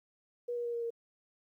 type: tone with pitch steps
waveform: sine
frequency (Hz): 482.4 / 478 / 473.6 / 469.2 / 464.9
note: B4 / A#4 / A#4 / A#4 / A#4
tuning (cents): -41 / +43 / +27 / +11 / -5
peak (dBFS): -33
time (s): 0.48-0.905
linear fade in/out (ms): 10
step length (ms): 85
effects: 12-bit